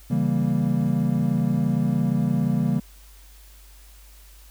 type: chord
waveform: triangle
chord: C# diminished seventh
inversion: none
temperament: equal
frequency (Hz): 138.59 / 164.81 / 196 / 233.1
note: C#3 / E3 / G3 / Bb3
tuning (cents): 0 / 0 / 0 / 0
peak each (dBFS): -23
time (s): 0.1-2.8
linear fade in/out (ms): 10
effects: added 50 Hz sine -46 dBFS peak until 4.5 s + white hiss -53 dBFS RMS until 4.5 s